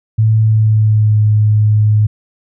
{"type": "tone with pitch glide", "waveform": "sine", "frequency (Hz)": [110, 106.5], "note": ["A2", "G#2"], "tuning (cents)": [0, 44], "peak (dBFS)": -7, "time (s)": [0.18, 2.07], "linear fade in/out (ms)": 10, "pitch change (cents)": -56, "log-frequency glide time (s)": [0.39, 1.19], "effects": []}